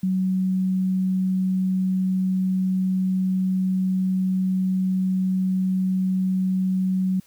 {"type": "tone", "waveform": "sine", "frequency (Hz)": 187.1, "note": "F#3", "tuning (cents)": 20, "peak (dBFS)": -19, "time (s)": [0.03, 7.2], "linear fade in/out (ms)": 5, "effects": ["white hiss -57 dBFS RMS until 7.26 s"]}